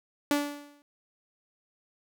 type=tone with exponential decay; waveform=sawtooth; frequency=289.6 Hz; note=D4; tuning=24 cents flat; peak=-17 dBFS; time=0.31-0.82 s; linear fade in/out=1 ms; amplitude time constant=110 ms; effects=none